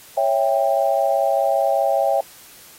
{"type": "chord", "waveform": "sine", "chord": "C# diminished", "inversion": "none", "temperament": "equal with one note detuned", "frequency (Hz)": [554.4, 659.3, 792.6], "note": ["C#5", "E5", "G5"], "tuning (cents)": [0, 0, 19], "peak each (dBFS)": -20, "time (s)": [0.17, 2.21], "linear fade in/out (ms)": 5, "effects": ["white hiss -45 dBFS RMS until 2.78 s", "AAC 48 kbps"]}